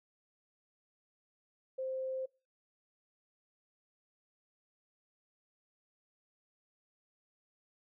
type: tone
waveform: sine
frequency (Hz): 523.3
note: C5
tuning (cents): 0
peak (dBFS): -35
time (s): 1.78-2.26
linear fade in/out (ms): 10
effects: noise-tail reverb RT60 0.3 s tail -24 dB re dry